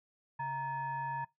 sine tone with frequency modulation, 932.3 Hz, A#5, in tune, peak -34 dBFS, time 0.39-1.25 s, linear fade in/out 10 ms, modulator 794 Hz, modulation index 0.7, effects noise-tail reverb RT60 0.2 s tail -23 dB re dry

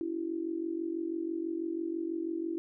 sine tone with amplitude modulation, 331.6 Hz, E4, 10 cents sharp, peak -28 dBFS, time 0.01-2.58 s, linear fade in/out 0 ms, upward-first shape sine, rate 46.1 Hz, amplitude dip 80%, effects none

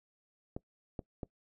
clicks, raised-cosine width 2 ms, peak -25 dBFS, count 3, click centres 0.565 / 0.992 / 1.232 s, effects noise-tail reverb RT60 0.1 s tail -22 dB re dry

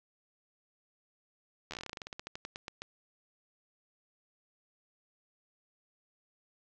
slowing click train, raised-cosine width 0.2 ms, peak -23 dBFS, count 22, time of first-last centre 1.71-2.82 s, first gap 12 ms, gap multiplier 1.13, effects low-pass 7000 Hz 12 dB/octave + 10-bit

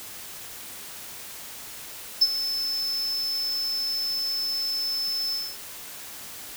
triangle tone with ADSR envelope, 5260 Hz, E8, 5 cents flat, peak -10 dBFS, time 2.21-5.58 s, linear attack 13 ms, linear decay 39 ms, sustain -14 dB, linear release 250 ms, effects tanh soft clip ceiling -9 dBFS + white hiss -40 dBFS RMS until 6.56 s

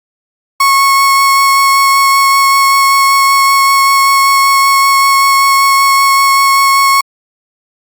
35% pulse tone with vibrato, 1098 Hz, C#6, 17 cents flat, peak -4 dBFS, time 0.6-7.01 s, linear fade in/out 5 ms, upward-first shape sine, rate 5.2 Hz, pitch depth 8 cents each way, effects Opus 48 kbps

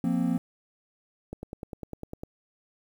triangle chord, F suspended fourth, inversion none, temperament equal, 174.61 / 233.1 / 261.6 Hz, F3 / Bb3 / C4, 0 / 0 / 0 cents, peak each -26 dBFS, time 0.04-0.38 s, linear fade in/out 2 ms
click train, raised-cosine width 2 ms, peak -23 dBFS, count 10, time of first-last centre 1.33-2.235 s, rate 9.95 Hz
effects 9-bit

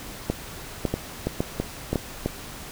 two click trains, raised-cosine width 2 ms, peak -10 / -9 dBFS, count 5 / 4, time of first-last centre 0.94-2.26 / 0.3-1.957 s, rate 3.03 / 1.81 Hz, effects pink hiss -39 dBFS RMS until 2.71 s

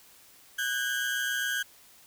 35% pulse tone pair together, 1494 / 1621.3 Hz, F#6 / G#6, +16 / -42 cents, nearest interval minor second, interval 142 cents, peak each -31 / -28 dBFS, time 0.58-1.63 s, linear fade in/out 10 ms, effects white hiss -56 dBFS RMS until 2.06 s

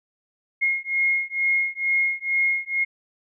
sine beating tone pair, 2149 / 2151.2 Hz, C7 / C7, +46 / +47 cents, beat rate 2.2 Hz, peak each -23 / -23 dBFS, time 0.61-2.85 s, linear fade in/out 20 ms, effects none

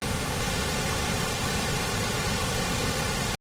pink noise with comb filter, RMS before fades -27 dBFS, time 0.02-3.35 s, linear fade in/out 0 ms, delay 3.1 ms, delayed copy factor -0.65, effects low-pass 9000 Hz 12 dB/octave + Opus 24 kbps

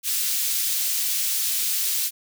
white high-pass noise, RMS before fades -24 dBFS, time 0.03-2.11 s, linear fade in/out 50 ms, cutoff 3100 Hz, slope 12 dB/octave, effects none

